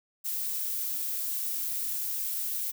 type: noise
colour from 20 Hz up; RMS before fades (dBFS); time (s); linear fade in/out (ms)
violet; -32; 0.24-2.72; 20
effects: none